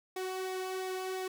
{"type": "tone with flanger", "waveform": "sawtooth", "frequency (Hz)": 374.2, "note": "F#4", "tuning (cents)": 20, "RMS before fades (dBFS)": -37, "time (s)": [0.16, 1.28], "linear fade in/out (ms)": 5, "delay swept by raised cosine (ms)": [0.67, 2.17], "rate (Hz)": 2.9, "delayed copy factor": -0.5, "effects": []}